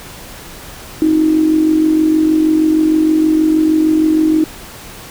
sine tone with amplitude modulation, 313.9 Hz, D#4, 15 cents sharp, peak -6 dBFS, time 1.02-4.44 s, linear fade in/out 0 ms, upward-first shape sine, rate 46.4 Hz, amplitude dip 55%, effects pink hiss -33 dBFS RMS until 5.1 s

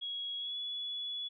sine tone with pitch glide, 3322 to 3406 Hz, G#7 to G#7, 0 to +43 cents, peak -36 dBFS, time 0.01-1.29 s, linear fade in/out 20 ms, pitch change +43 cents, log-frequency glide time 0.38-0.56 s, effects none

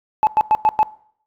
sine tone bursts, 862 Hz, A5, 36 cents flat, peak -9 dBFS, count 5, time 0.23-0.83 s, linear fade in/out 0 ms, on 40 ms, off 100 ms, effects noise-tail reverb RT60 0.6 s tail -21 dB re dry + tanh soft clip ceiling -7 dBFS

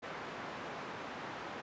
white band-pass noise, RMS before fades -44 dBFS, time 0.02-1.62 s, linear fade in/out 20 ms, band 130 to 1400 Hz, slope 12 dB/octave, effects resampled to 16000 Hz

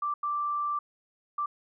sine tone bursts at uneven times, 1174 Hz, D6, 1 cent flat, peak -27 dBFS, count 3, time 0.02-0.14 / 0.23-0.79 / 1.38-1.46 s, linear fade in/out 5 ms, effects none

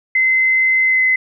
sine tone with pitch glide, 2057 to 2042 Hz, C7 to C7, -30 to -43 cents, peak -11 dBFS, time 0.15-1.16 s, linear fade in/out 5 ms, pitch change -13 cents, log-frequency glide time 0.85-1.01 s, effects none

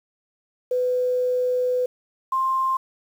sine tone pair in turn, 500 / 1054 Hz, B4 / C6, +21 / +12 cents, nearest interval octave + minor second, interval 1291 cents, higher second, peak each -19 dBFS, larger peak neither, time 0.71-1.86 / 2.32-2.77 s, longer first, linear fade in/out 5 ms, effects 8-bit

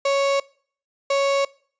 35% pulse tone pair in turn, 554.4 / 554.4 Hz, C#5 / C#5, 0 / 0 cents, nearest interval unison, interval 0 cents, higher neither, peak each -16 dBFS, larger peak neither, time 0.05-0.4 / 1.1-1.45 s, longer neither, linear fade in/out 5 ms, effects noise-tail reverb RT60 0.5 s tail -23 dB re dry + resampled to 16000 Hz

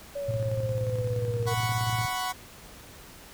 sine exponential sweep, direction down, 570 to 466.2 Hz, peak -30 dBFS, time 0.15-1.54 s, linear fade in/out 10 ms
sine tone with tremolo, 113.6 Hz, A#2, 44 cents flat, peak -25 dBFS, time 0.28-2.06 s, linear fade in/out 10 ms, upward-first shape square, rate 17 Hz, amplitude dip 60%
sawtooth chord, F# suspended fourth, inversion none, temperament equal, 740 / 987.8 / 1108.7 Hz, F#5 / B5 / C#6, 0 / 0 / 0 cents, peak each -28 / -30 / -30 dBFS, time 1.46-2.33 s, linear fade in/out 20 ms
effects pink hiss -48 dBFS RMS until 3.33 s

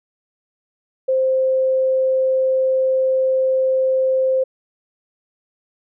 sine tone, 523.3 Hz, C5, in tune, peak -14 dBFS, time 1.08-4.44 s, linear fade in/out 10 ms, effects none

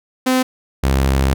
sawtooth tone pair in turn, 257 / 67.13 Hz, C4 / C2, -31 / +45 cents, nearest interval octave + major seventh, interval 2324 cents, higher first, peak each -9 dBFS, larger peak neither, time 0.26-0.43 / 0.83-1.34 s, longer second, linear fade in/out 10 ms, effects none

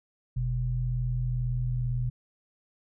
sine tone pair together, 41.26 / 123.47 Hz, E1 / B2, +2 / 0 cents, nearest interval octave + perfect fifth, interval 1898 cents, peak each -31 / -27 dBFS, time 0.36-2.1 s, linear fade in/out 10 ms, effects none

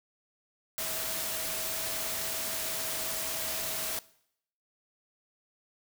sine tone in noise, 645 Hz, E5, 38 cents flat, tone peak -44 dBFS, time 0.78-3.99 s, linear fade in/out 0 ms, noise white, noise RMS -34 dBFS, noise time 0.78-3.99 s, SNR -13 dB, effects noise-tail reverb RT60 0.7 s tail -20 dB re dry

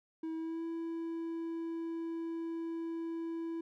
triangle tone with pitch glide, 322.2 to 330.9 Hz, E4 to E4, -39 to +7 cents, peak -34 dBFS, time 0.23-3.61 s, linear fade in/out 5 ms, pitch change +46 cents, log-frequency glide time 0.35-0.64 s, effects none

